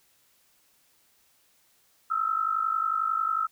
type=tone pair together; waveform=sine; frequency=1285.9 / 1337 Hz; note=E6 / E6; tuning=-43 / +24 cents; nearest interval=minor second; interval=67 cents; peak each=-27 dBFS; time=2.1-3.47 s; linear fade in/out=10 ms; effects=white hiss -65 dBFS RMS until 3.51 s